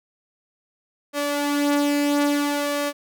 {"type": "tone with flanger", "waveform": "sawtooth", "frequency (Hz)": 288.8, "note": "D4", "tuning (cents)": -29, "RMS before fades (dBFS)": -22, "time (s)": [1.13, 2.93], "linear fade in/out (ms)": 50, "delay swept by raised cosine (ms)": [1.6, 3.9], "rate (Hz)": 0.59, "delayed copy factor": 0.5, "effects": []}